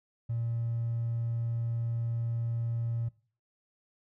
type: tone with hard clipping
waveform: triangle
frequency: 116.54 Hz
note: A#2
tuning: in tune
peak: -30 dBFS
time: 0.29-3.09 s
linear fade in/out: 10 ms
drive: 4 dB
effects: noise-tail reverb RT60 0.4 s tail -20 dB re dry